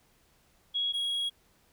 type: tone pair in turn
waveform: sine / triangle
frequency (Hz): 3322 / 3310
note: G#7 / G#7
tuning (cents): 0 / -6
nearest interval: unison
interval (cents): 6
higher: first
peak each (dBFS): -27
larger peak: neither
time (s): 0.74-0.93 / 0.93-1.3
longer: second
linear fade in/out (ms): 20
effects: pink hiss -66 dBFS RMS until 1.72 s